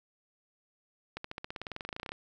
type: accelerating click train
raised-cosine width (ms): 0.3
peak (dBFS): -22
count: 21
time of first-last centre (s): 1.17-2.119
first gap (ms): 74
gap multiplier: 0.95
effects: none